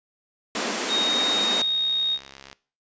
pink high-pass noise, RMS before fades -27 dBFS, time 0.55-1.62 s, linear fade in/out 2 ms, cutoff 210 Hz, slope 48 dB/octave
sine tone, 3729 Hz, A#7, in tune, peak -20 dBFS, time 0.88-2.19 s, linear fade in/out 50 ms
click train, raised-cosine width 0.2 ms, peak -24 dBFS, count 107, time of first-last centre 0.97-2.529 s, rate 68 Hz
effects noise-tail reverb RT60 0.4 s tail -20 dB re dry + resampled to 16000 Hz

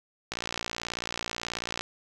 click train, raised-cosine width 0.2 ms, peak -14 dBFS, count 88, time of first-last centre 0.32-1.81 s, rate 58.4 Hz, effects none

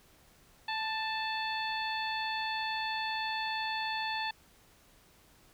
harmonic tone with a mistuned harmonic, 877 Hz, A5, 6 cents flat, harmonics 1 / 2 / 3 / 4 / 5, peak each -35 / -38 / -40 / -41 / -42 dBFS, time 0.68-4.31 s, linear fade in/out 5 ms, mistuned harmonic 2, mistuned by +17 cents, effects pink hiss -62 dBFS RMS until 5.53 s

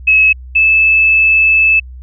sine tone pair in turn, 2579 / 2618 Hz, E7 / E7, -39 / -13 cents, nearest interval unison, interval 26 cents, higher second, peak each -5 / -6 dBFS, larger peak first, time 0.07-0.33 / 0.55-1.8 s, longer second, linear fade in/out 10 ms, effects added 63 Hz sine -28 dBFS peak until 2.02 s

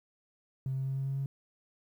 triangle tone with pitch steps, 132.8 / 133.65 / 134.5 / 135.36 / 136.22 / 137.09 Hz, C3 / C3 / C3 / C#3 / C#3 / C#3, +26 / +37 / +48 / -41 / -30 / -19 cents, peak -27 dBFS, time 0.66-1.26 s, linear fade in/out 2 ms, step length 100 ms, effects tanh soft clip ceiling -28 dBFS + 11-bit

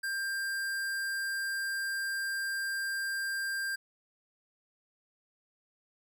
sine tone with hard clipping, 1590 Hz, G6, 24 cents sharp, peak -33 dBFS, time 0.03-3.76 s, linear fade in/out 10 ms, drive 18 dB, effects none

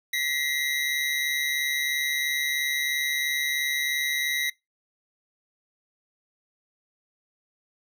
square tone cluster, 1932 / 2075 / 3842 Hz, B6 / C7 / B7, -39 / -15 / -48 cents, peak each -30 dBFS, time 0.13-4.5 s, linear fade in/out 5 ms, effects noise-tail reverb RT60 0.2 s tail -24 dB re dry

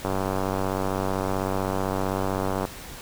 click train, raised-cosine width 1 ms, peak -12 dBFS, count 250, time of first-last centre 0.05-2.652 s, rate 95.7 Hz, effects pink hiss -40 dBFS RMS until 3.01 s

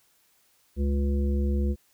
harmonic tone, 70.3 Hz, C#2, 25 cents sharp, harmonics 1 / 3 / 5 / 7, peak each -23 / -30 / -35 / -39 dBFS, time 0.76-1.76 s, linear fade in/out 50 ms, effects white hiss -65 dBFS RMS until 1.93 s

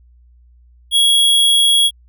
square tone, 3322 Hz, G#7, in tune, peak -10 dBFS, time 0.91-1.91 s, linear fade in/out 50 ms, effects added 60 Hz sine -45 dBFS peak until 2.08 s

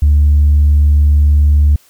sine tone, 73.42 Hz, D2, in tune, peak -4 dBFS, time 0.02-1.76 s, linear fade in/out 5 ms, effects tanh soft clip ceiling -3 dBFS + white hiss -49 dBFS RMS until 1.89 s

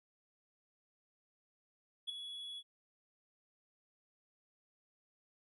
triangle tone with ADSR envelope, 3378 Hz, G#7, 29 cents sharp, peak -32 dBFS, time 2.07-2.63 s, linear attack 25 ms, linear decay 6 ms, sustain -10 dB, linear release 51 ms, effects tanh soft clip ceiling -30 dBFS + resampled to 32000 Hz

